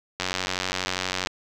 click train, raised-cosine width 0.2 ms, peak -8 dBFS, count 100, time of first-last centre 0.2-1.271 s, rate 92.4 Hz, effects none

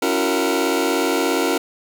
sawtooth chord, F# dominant seventh, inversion second, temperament just, 277.5 / 333 / 370 / 462.5 Hz, C#4 / E4 / F#4 / A#4, +2 / +18 / 0 / -14 cents, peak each -19 dBFS, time 0.02-1.58 s, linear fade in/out 5 ms, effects none

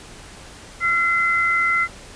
sine tone pair together, 1366.9 / 2048 Hz, F6 / C7, -38 / -38 cents, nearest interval perfect fifth, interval 700 cents, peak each -20 / -18 dBFS, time 0.8-1.88 s, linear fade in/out 50 ms, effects pink hiss -41 dBFS RMS until 2.15 s + resampled to 22050 Hz

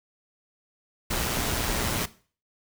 pink noise with amplitude modulation, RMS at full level -26 dBFS, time 1.1-2.06 s, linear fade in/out 10 ms, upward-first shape sine, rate 119 Hz, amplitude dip 35%, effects noise-tail reverb RT60 0.4 s tail -17 dB re dry

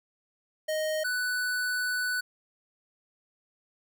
square tone pair in turn, 622.3 / 1490.4 Hz, D#5 / F#6, 0 / +12 cents, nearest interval octave + minor third, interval 1512 cents, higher second, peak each -28 dBFS, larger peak neither, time 0.68-1.04 / 1.04-2.21 s, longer second, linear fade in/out 10 ms, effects none

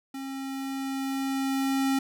square tone with level ramp, 269.8 Hz, C#4, 47 cents flat, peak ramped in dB -35 to -23 dBFS, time 0.14-1.99 s, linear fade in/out 5 ms, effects none

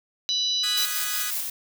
harmonic tone, 988 Hz, B5, in tune, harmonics 3 / 4 / 5 / 6, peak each -31 / -23 / -34 / -34 dBFS, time 0.29-0.85 s, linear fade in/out 0 ms
10% pulse chord, G# minor seventh, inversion second, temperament equal, 1244.5 / 1480 / 1661.2 / 1975.5 Hz, D#6 / F#6 / G#6 / B6, 0 / 0 / 0 / 0 cents, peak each -26 dBFS, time 0.63-1.31 s, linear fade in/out 10 ms
blue noise with tremolo, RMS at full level -28 dBFS, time 0.77-1.5 s, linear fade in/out 5 ms, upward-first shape square, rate 5.5 Hz, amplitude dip 30%
effects none

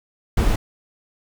brown noise, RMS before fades -17 dBFS, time 0.37-0.56 s, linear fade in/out 5 ms, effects none

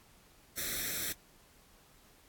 white noise with comb filter, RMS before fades -36 dBFS, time 0.57-1.13 s, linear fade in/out 10 ms, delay 0.52 ms, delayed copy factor +0.85, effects pink hiss -62 dBFS RMS until 2.28 s + AAC 64 kbps

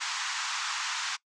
pink band-pass noise, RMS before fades -33 dBFS, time 0-1.17 s, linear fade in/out 20 ms, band 920 to 7400 Hz, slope 48 dB/octave, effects noise-tail reverb RT60 0.1 s tail -21 dB re dry

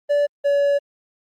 triangle tone pair in turn, 579 / 568.1 Hz, D5 / C#5, -25 / +42 cents, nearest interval unison, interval 33 cents, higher first, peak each -13 dBFS, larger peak neither, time 0.09-0.27 / 0.44-0.79 s, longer second, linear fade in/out 20 ms, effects Opus 24 kbps

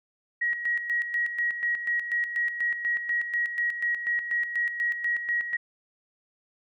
sine tone with tremolo, 1902 Hz, A#6, 34 cents sharp, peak -23 dBFS, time 0.41-5.57 s, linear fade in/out 10 ms, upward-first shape square, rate 4.1 Hz, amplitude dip 60%, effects none

